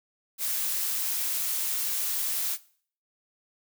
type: noise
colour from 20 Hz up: blue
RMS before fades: -29 dBFS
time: 0.38-2.58 s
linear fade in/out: 50 ms
effects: noise-tail reverb RT60 0.5 s tail -19 dB re dry